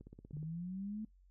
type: click train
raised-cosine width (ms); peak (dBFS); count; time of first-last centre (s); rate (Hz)
3; -39; 8; 0.01-0.429; 16.7
type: linear sweep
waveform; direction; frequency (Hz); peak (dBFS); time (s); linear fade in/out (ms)
sine; up; 144.7 to 220; -39; 0.33-1.05; 5
effects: noise-tail reverb RT60 0.1 s tail -21 dB re dry + added 46 Hz sine -62 dBFS peak until 1.3 s